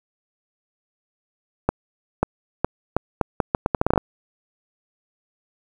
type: accelerating click train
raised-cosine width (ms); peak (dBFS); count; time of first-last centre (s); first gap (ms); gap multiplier
1; -3; 15; 1.69-3.977; 540; 0.77
effects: 7-bit